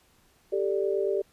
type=chord; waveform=sine; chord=G suspended second; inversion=none; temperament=just; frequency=392 / 441 / 588 Hz; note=G4 / A4 / D5; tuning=0 / +4 / +2 cents; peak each=-26 / -30 / -31 dBFS; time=0.52-1.22 s; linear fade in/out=10 ms; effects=pink hiss -63 dBFS RMS until 1.32 s + resampled to 32000 Hz